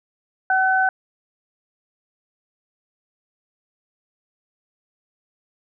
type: tone pair together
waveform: sine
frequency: 757 / 1514 Hz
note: F#5 / F#6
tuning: +39 / +39 cents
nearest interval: octave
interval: 1200 cents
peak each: -18 dBFS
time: 0.5-0.89 s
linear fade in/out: 2 ms
effects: none

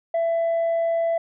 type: tone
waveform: sine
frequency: 667 Hz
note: E5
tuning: 20 cents sharp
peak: -17 dBFS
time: 0.14-1.18 s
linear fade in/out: 5 ms
effects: tanh soft clip ceiling -18 dBFS

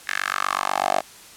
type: tone with high-pass filter sweep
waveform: 10% pulse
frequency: 48.14 Hz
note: G1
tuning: 31 cents flat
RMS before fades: -24 dBFS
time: 0.07-1.01 s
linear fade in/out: 10 ms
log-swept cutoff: 1800 to 650 Hz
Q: 3.7
effects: white hiss -45 dBFS RMS until 1.36 s + low-pass 11000 Hz 12 dB/octave

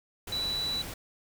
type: tone in noise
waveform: sine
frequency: 3951 Hz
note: B7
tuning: in tune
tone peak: -29 dBFS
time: 0.32-0.82 s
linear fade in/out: 5 ms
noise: pink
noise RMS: -40 dBFS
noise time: 0.27-0.94 s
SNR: +8 dB
effects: none

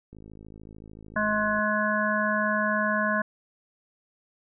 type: click train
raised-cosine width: 3 ms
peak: -33 dBFS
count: 79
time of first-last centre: 0.13-1.588 s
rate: 53.5 Hz
type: harmonic tone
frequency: 211.5 Hz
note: G#3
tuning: 32 cents sharp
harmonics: 1 / 3 / 5 / 7 / 8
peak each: -29 / -29 / -29 / -29 / -29 dBFS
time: 1.16-3.22 s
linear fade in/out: 5 ms
effects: none

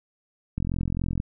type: click train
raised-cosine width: 5 ms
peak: -15 dBFS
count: 28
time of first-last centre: 0.58-1.201 s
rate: 43.5 Hz
effects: none

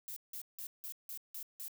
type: noise bursts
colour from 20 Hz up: violet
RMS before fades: -44 dBFS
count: 7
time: 0.08-1.681 s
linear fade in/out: 0 ms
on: 83 ms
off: 170 ms
effects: none

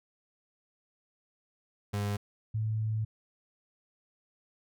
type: tone pair in turn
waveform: 35% pulse / sine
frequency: 102.2 / 109.35 Hz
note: G#2 / A2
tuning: -27 / -10 cents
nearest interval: minor second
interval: 117 cents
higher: second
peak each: -28 dBFS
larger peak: neither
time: 1.93-2.17 / 2.54-3.05 s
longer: second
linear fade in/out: 10 ms
effects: none

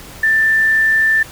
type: tone with quantisation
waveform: sine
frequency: 1774 Hz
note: A6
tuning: 14 cents sharp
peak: -10 dBFS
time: 0.23-1.23 s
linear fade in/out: 5 ms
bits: 6
effects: pink hiss -36 dBFS RMS until 1.31 s

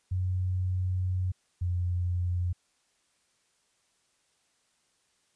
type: tone pair in turn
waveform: sine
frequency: 92 / 88.87 Hz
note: F#2 / F2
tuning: -9 / +31 cents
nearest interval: minor second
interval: 60 cents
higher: first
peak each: -26 dBFS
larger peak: neither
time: 0.11-1.32 / 1.61-2.53 s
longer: first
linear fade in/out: 10 ms
effects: white hiss -71 dBFS RMS until 5.35 s + resampled to 22050 Hz

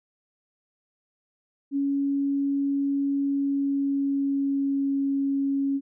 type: tone with pitch glide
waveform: sine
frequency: 279.1 to 276.1 Hz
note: C#4 to C#4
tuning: +12 to -7 cents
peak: -22 dBFS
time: 1.71-5.81 s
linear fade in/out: 50 ms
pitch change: -19 cents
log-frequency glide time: 3.24-4.98 s
effects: none

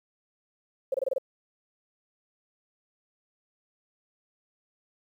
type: tone bursts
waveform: sine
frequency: 532 Hz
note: C5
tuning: 29 cents sharp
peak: -23 dBFS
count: 6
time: 0.92-1.183 s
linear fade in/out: 5 ms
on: 23 ms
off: 25 ms
effects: 10-bit

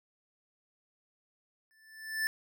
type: tone with exponential growth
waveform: square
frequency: 1760 Hz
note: A6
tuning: in tune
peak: -27 dBFS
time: 1.71-2.27 s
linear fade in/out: 0 ms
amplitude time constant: 120 ms
effects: none

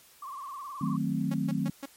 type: tone with vibrato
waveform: sine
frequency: 1107 Hz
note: C#6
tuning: 3 cents flat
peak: -37 dBFS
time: 0.22-0.97 s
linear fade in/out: 5 ms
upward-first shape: triangle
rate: 19 Hz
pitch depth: 130 cents each way
type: chord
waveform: sine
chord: D# diminished seventh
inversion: none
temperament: equal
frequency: 155.56 / 185 / 220 / 261.6 Hz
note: D#3 / F#3 / A3 / C4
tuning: 0 / 0 / 0 / 0 cents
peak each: -32 dBFS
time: 0.81-1.7 s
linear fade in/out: 5 ms
type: tone bursts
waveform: sawtooth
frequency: 275.6 Hz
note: C#4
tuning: 10 cents flat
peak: -31 dBFS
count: 4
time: 1.31-1.858 s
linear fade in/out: 5 ms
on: 32 ms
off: 140 ms
effects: white hiss -57 dBFS RMS until 1.96 s + MP3 64 kbps

